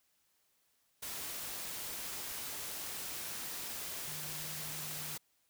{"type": "tone in noise", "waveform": "sine", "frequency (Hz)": 152.6, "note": "D#3", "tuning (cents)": -33, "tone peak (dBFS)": -50, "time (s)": [4.07, 5.16], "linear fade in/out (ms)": 10, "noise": "white", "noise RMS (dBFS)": -42, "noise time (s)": [1.02, 5.18], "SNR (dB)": -11, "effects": ["white hiss -75 dBFS RMS until 5.49 s"]}